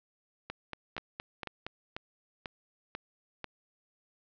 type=two click trains; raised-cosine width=0.3 ms; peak=-21 / -21 dBFS; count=6 / 6; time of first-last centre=0.5-1.666 / 0.98-3.443 s; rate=4.29 / 2.03 Hz; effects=low-pass 5000 Hz 12 dB/octave